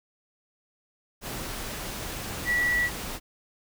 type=tone in noise; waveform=sine; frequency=1945 Hz; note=B6; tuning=27 cents flat; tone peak=-22 dBFS; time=2.45-2.9 s; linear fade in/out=50 ms; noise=pink; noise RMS=-35 dBFS; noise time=1.21-3.2 s; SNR=+10 dB; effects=none